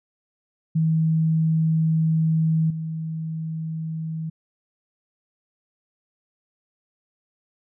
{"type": "tone with level steps", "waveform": "sine", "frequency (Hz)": 160.2, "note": "E3", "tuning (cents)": -49, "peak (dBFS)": [-17, -26], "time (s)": [0.75, 4.3], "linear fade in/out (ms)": 10, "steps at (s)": 2.7, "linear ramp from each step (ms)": 5, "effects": []}